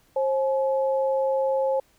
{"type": "tone pair together", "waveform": "sine", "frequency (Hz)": [534.3, 852], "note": ["C5", "G#5"], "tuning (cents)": [36, 44], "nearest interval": "minor sixth", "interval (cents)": 808, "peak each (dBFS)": [-21, -29], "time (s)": [0.16, 1.8], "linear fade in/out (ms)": 5, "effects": ["pink hiss -62 dBFS RMS until 1.98 s"]}